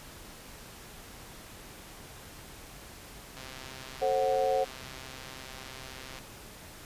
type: click train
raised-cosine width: 0.2 ms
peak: -27 dBFS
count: 370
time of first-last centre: 3.37-6.187 s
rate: 131 Hz
type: chord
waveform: sine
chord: F# diminished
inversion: first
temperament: just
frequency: 444 / 532.8 / 740 Hz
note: A4 / C5 / F#5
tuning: +16 / +31 / 0 cents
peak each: -32 / -27 / -29 dBFS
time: 4.01-4.65 s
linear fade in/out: 20 ms
effects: pink hiss -48 dBFS RMS until 6.85 s + resampled to 32000 Hz